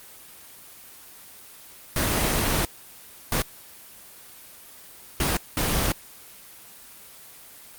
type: noise bursts at uneven times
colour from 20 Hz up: pink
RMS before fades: -23 dBFS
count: 4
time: 1.96-2.65 / 3.32-3.42 / 5.2-5.37 / 5.57-5.92 s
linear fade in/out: 2 ms
effects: white hiss -46 dBFS RMS until 7.78 s + Opus 24 kbps